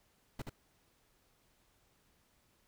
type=noise with echo; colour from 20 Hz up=brown; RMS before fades=-40 dBFS; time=0.39-0.42 s; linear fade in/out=5 ms; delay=76 ms; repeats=1; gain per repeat=-3 dB; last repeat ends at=0.496 s; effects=pink hiss -72 dBFS RMS until 2.67 s